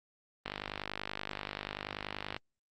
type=click train; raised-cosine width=0.3 ms; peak=-20 dBFS; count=97; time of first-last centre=0.46-2.365 s; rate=50.4 Hz; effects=Opus 32 kbps